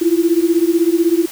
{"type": "beating tone pair", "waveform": "sine", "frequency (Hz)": [329.6, 345.6], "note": ["E4", "F4"], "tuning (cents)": [0, -18], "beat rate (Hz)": 16, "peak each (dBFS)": -14, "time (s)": [0.01, 1.26], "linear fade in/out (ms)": 10, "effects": ["white hiss -33 dBFS RMS until 1.31 s"]}